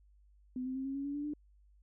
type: tone with pitch steps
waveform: sine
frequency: 253.6 / 259.4 / 265.3 / 271.3 / 277.5 / 283.8 / 290.3 / 296.9 Hz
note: B3 / C4 / C4 / C#4 / C#4 / C#4 / D4 / D4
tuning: +46 / -15 / +24 / -37 / +2 / +41 / -20 / +19 cents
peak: -35 dBFS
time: 0.56-1.336 s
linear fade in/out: 2 ms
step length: 97 ms
effects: added 50 Hz sine -61 dBFS peak until 1.82 s